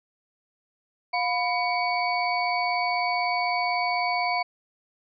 sine tone cluster, 711 / 993 / 2248 / 4534 Hz, F5 / B5 / C#7 / C#8, +31 / +9 / +24 / +38 cents, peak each -26 / -29 / -28 / -34 dBFS, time 1.13-4.43 s, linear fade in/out 10 ms, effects none

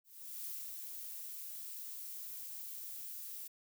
violet noise with ADSR envelope, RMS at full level -43 dBFS, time 0.04-3.48 s, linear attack 420 ms, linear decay 250 ms, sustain -3 dB, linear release 11 ms, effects none

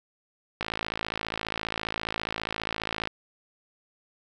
click train, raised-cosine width 0.3 ms, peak -13 dBFS, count 136, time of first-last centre 0.61-3.074 s, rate 54.8 Hz, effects 9-bit

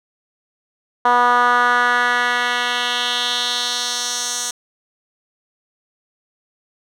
10% pulse tone with band-pass filter sweep, 243.8 Hz, B3, 22 cents flat, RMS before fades -18 dBFS, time 1.05-4.51 s, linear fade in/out 5 ms, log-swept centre 1000 to 6900 Hz, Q 2.1, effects none

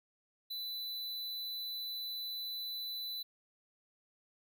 square tone, 3993 Hz, B7, 18 cents sharp, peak -39 dBFS, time 0.5-3.23 s, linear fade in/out 10 ms, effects none

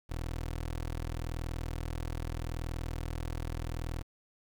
20% pulse tone, 40.8 Hz, E1, 17 cents flat, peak -30 dBFS, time 0.09-4.03 s, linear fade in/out 20 ms, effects 10-bit

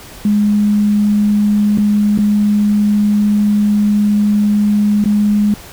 sine tone with dropouts, 207.7 Hz, G#3, in tune, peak -9 dBFS, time 0.25-5.54 s, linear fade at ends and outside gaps 2 ms, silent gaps 1.775-1.783 / 2.177-2.187 / 5.041-5.057 s, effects pink hiss -35 dBFS RMS until 5.72 s

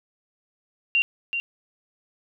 sine tone with echo, 2767 Hz, F7, 17 cents flat, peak -17 dBFS, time 0.95-1.02 s, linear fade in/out 0 ms, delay 380 ms, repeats 1, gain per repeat -7 dB, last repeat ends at 1.4 s, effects none

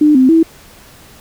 sine tone with pitch steps, 300.7 / 259.4 / 326.2 Hz, D4 / C4 / E4, +41 / -15 / -18 cents, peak -5 dBFS, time 0.01-0.43 s, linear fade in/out 5 ms, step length 140 ms, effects pink hiss -41 dBFS RMS until 1.2 s

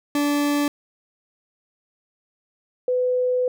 40% pulse / sine tone pair in turn, 290 / 501.3 Hz, D4 / B4, -22 / +26 cents, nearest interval major sixth, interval 948 cents, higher second, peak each -18 dBFS, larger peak neither, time 0.15-0.68 / 2.88-3.48 s, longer second, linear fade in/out 2 ms, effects none

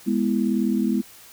sine chord, E major, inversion first, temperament equal, 207.7 / 246.9 / 329.6 Hz, G#3 / B3 / E4, 0 / 0 / 0 cents, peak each -22 / -23 / -26 dBFS, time 0.06-1.02 s, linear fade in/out 20 ms, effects white hiss -47 dBFS RMS until 1.32 s

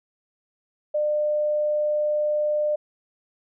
sine tone, 600 Hz, D5, 37 cents sharp, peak -20 dBFS, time 0.94-2.76 s, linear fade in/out 10 ms, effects none

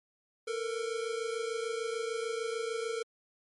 square tone pair together, 448.3 / 475 Hz, A4 / A#4, +32 / +33 cents, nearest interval minor second, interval 101 cents, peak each -35 / -38 dBFS, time 0.47-3.03 s, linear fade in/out 10 ms, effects MP3 48 kbps

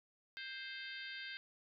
harmonic tone with a mistuned harmonic, 523.3 Hz, C5, in tune, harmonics 3 / 4 / 5 / 6 / 7 / 8 / 9, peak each -48 / -51 / -54 / -53 / -53 / -59 / -55 dBFS, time 0.37-1.37 s, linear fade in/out 0 ms, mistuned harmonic 3, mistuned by +16 cents, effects none

